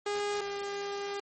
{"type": "tone pair in turn", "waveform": "sawtooth", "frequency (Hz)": [410, 401.8], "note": ["G#4", "G4"], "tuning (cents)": [-22, 43], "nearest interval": "unison", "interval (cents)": 35, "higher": "first", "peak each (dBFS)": [-26, -30], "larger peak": "first", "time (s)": [[0.06, 0.41], [0.41, 1.2]], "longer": "second", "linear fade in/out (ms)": 5, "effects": ["MP3 32 kbps"]}